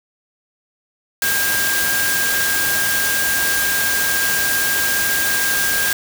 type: tone in noise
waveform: sine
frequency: 1608 Hz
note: G6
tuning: 44 cents sharp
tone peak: -19 dBFS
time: 1.22-5.93 s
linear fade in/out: 2 ms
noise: white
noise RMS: -20 dBFS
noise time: 1.22-5.93 s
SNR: -2 dB
effects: none